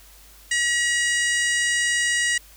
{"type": "harmonic tone", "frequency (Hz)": 959, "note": "A#5", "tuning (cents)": 49, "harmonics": [2, 3, 4, 5, 6, 7, 8, 9], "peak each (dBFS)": [-21, -28, -35, -35, -32, -33, -31, -30], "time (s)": [0.51, 2.38], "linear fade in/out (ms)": 5, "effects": ["added 50 Hz sine -50 dBFS peak until 2.56 s", "white hiss -50 dBFS RMS until 2.56 s"]}